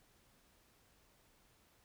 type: silence
effects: pink hiss -70 dBFS RMS until 1.84 s